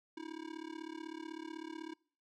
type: tone with amplitude modulation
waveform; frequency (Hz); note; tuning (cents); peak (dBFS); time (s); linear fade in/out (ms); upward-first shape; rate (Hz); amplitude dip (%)
square; 321; E4; -46; -40; 0.17-1.94; 5; sine; 36; 95
effects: noise-tail reverb RT60 0.5 s tail -25 dB re dry + low-pass 5000 Hz 12 dB/octave